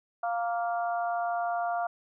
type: harmonic tone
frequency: 233.1 Hz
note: A#3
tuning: in tune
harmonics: 3 / 4 / 5 / 6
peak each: -28 / -40 / -38 / -38 dBFS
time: 0.23-1.87 s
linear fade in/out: 5 ms
effects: none